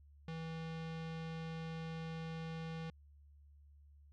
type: tone with low-pass filter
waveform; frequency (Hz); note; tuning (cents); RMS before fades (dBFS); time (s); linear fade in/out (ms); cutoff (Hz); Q
square; 162.5; E3; -24; -44; 0.28-2.9; 2; 3700; 1.3
effects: added 72 Hz sine -59 dBFS peak until 4.12 s